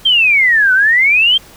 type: exponential two-way sweep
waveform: sine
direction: down then up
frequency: 3214 to 1480 to 3214 Hz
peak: -7 dBFS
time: 0.05-1.38 s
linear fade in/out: 10 ms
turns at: 0.73 s
effects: pink hiss -40 dBFS RMS until 1.56 s